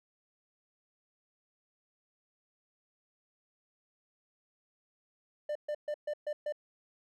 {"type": "tone bursts", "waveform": "triangle", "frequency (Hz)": 596, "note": "D5", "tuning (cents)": 25, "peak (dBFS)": -30, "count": 6, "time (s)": [5.49, 6.524], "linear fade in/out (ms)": 5, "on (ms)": 64, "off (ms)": 130, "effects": []}